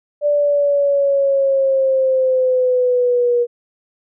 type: linear sweep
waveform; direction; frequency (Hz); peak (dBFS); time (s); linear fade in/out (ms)
sine; down; 587.3 to 478.1; -12; 0.21-3.47; 50
effects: none